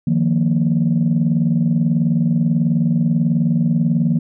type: chord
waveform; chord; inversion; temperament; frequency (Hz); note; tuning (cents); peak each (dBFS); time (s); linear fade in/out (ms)
sine; Eb suspended second; none; equal with one note detuned; 154.58 / 174.61 / 233.1; Eb3 / F3 / Bb3; -11 / 0 / 0; -17; 0.07-4.19; 5
effects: tanh soft clip ceiling -7 dBFS